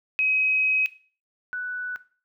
sine tone pair in turn, 2537 / 1485.2 Hz, D#7 / F#6, +33 / +6 cents, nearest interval major sixth, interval 927 cents, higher first, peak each -19 / -27 dBFS, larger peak first, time 0.19-0.86 / 1.53-1.96 s, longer first, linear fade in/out 0 ms, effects noise-tail reverb RT60 0.4 s tail -17 dB re dry

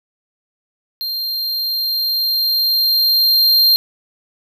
square tone with level ramp, 4186 Hz, C8, in tune, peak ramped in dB -21 to -9 dBFS, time 1.01-3.76 s, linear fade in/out 0 ms, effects none

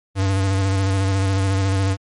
square tone with vibrato, 96.7 Hz, G2, 23 cents flat, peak -17 dBFS, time 0.15-1.97 s, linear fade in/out 50 ms, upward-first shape square, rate 14 Hz, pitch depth 26 cents each way, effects MP3 48 kbps

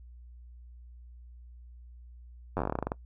slowing click train, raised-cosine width 1 ms, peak -16 dBFS, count 15, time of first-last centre 2.57-2.919 s, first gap 10 ms, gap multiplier 1.13, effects noise-tail reverb RT60 0.1 s tail -22 dB re dry + added 60 Hz sine -47 dBFS peak until 3.05 s

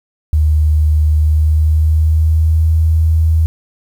sine tone with pitch glide, 76.6 to 80.13 Hz, D#2 to E2, -27 to -49 cents, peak -8 dBFS, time 0.33-3.46 s, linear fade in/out 0 ms, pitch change +78 cents, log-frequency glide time 1.14-2.72 s, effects 7-bit

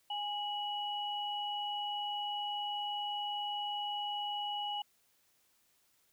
sine tone pair together, 825 / 2930 Hz, G#5 / F#7, -12 / -18 cents, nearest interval octave + minor seventh, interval 2194 cents, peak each -37 / -38 dBFS, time 0.1-4.82 s, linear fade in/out 5 ms, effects white hiss -72 dBFS RMS until 6.12 s

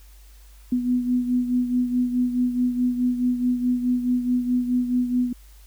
sine beating tone pair, 247.1 / 251.8 Hz, B3 / B3, +1 / +34 cents, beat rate 4.7 Hz, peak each -20 / -27 dBFS, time 0.72-5.33 s, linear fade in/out 5 ms, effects added 50 Hz sine -45 dBFS peak until 5.66 s + white hiss -56 dBFS RMS until 5.66 s

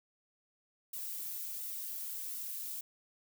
violet noise with flanger, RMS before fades -41 dBFS, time 0.93-2.81 s, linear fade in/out 5 ms, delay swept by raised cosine 1.2 to 3.2 ms, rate 1.4 Hz, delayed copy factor -0.5, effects none

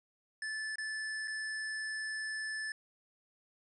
square tone with dropouts, 1745 Hz, A6, 15 cents flat, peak -37 dBFS, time 0.42-2.72 s, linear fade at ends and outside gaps 2 ms, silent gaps 0.757-0.783 / 1.275-1.279 s, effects resampled to 24000 Hz

